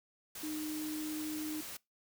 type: tone in noise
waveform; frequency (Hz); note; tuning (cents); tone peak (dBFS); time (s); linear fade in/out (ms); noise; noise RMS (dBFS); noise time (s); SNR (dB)
sine; 307.4; D#4; -21; -37; 0.43-1.61; 5; white; -45; 0.35-1.77; +5
effects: noise-tail reverb RT60 0.2 s tail -23 dB re dry